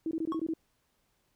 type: tone bursts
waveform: sine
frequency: 322.9 Hz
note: E4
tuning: 36 cents flat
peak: -29 dBFS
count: 7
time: 0.06-0.537 s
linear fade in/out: 2 ms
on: 51 ms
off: 20 ms
type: tone with exponential decay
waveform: triangle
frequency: 1100 Hz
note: C#6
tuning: 14 cents flat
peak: -29 dBFS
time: 0.32-0.42 s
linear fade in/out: 1 ms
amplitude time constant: 21 ms
effects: pink hiss -74 dBFS RMS until 1.35 s